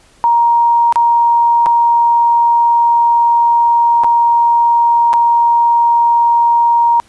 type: tone with dropouts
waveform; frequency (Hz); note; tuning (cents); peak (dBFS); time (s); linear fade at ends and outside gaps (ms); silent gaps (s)
sine; 939; A#5; +12; -7; 0.24-7; 0; 0.925-0.958 / 1.66-1.666 / 4.036-4.044 / 5.131-5.137
effects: pink hiss -48 dBFS RMS until 7.08 s + resampled to 24000 Hz